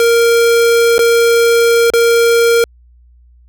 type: tone with dropouts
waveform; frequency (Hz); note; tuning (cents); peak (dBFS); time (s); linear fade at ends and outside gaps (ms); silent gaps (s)
square; 466.2; A#4; 0; -8; 0-2.64; 1; 0.981-0.991 / 1.902-1.936
effects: added 60 Hz sine -42 dBFS peak until 3.48 s